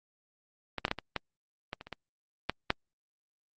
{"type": "clicks", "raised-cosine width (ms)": 0.3, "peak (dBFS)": [-17, -10, -19, -12, -21, -14, -19, -27, -29, -21, -12, -8], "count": 12, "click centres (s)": [0.783, 0.851, 0.881, 0.914, 0.987, 1.163, 1.731, 1.811, 1.87, 1.927, 2.496, 2.704], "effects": ["Opus 48 kbps"]}